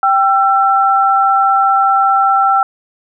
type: tone pair together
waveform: sine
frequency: 784 / 1342.5 Hz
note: G5 / E6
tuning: 0 / +31 cents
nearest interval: major sixth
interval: 931 cents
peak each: -11 dBFS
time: 0.03-2.63 s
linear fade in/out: 2 ms
effects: none